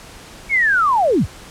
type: linear sweep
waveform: sine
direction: down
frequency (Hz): 2256 to 32.26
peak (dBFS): -12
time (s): 0.49-1.27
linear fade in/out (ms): 50
effects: pink hiss -39 dBFS RMS until 1.5 s + low-pass 10000 Hz 12 dB/octave